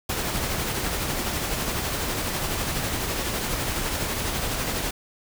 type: noise with tremolo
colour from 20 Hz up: pink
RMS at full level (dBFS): -26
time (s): 0.09-4.91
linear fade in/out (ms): 5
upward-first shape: sine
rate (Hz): 12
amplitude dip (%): 30
effects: none